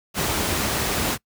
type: noise with amplitude modulation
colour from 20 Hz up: pink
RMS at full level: -22 dBFS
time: 0.14-1.18 s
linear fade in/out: 50 ms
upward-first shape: sine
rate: 244 Hz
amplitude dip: 25%
effects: noise-tail reverb RT60 0.1 s tail -24 dB re dry + high-pass 60 Hz 12 dB/octave